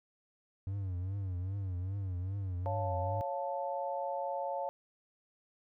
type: tone with vibrato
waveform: triangle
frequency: 94.3 Hz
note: F#2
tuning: 33 cents sharp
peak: -32 dBFS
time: 0.67-3.21 s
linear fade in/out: 0 ms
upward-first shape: triangle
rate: 2.5 Hz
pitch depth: 130 cents each way
type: chord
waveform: sine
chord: Db augmented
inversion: none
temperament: equal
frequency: 554.4 / 698.5 / 880 Hz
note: Db5 / F5 / A5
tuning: 0 / 0 / 0 cents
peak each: -37 / -39 / -38 dBFS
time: 2.66-4.69 s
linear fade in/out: 0 ms
effects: none